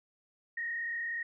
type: tone with frequency modulation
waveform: sine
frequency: 1864.7 Hz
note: A#6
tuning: in tune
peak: -33 dBFS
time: 0.57-1.23 s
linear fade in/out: 5 ms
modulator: 36.5 Hz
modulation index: 0.87
effects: none